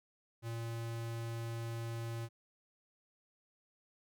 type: tone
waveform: square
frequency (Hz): 115.5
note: A#2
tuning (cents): -16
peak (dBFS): -39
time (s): 0.42-2.29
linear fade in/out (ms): 50
effects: none